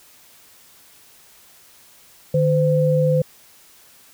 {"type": "tone pair together", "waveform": "sine", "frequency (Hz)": [152.34, 512], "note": ["D#3", "C5"], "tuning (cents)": [-36, -38], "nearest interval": "octave + major sixth", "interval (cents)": 2098, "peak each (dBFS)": -17, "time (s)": [2.34, 3.22], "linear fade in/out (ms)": 5, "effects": ["white hiss -50 dBFS RMS until 4.13 s"]}